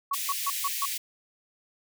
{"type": "tone bursts", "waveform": "sine", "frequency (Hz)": 1114, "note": "C#6", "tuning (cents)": 8, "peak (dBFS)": -25, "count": 5, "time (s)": [0.11, 0.855], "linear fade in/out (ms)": 5, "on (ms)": 37, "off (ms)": 140}
{"type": "high-pass noise", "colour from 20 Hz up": "white", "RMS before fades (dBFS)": -32, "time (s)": [0.13, 0.98], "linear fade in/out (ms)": 10, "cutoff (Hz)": 1900, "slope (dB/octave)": 48}
{"effects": []}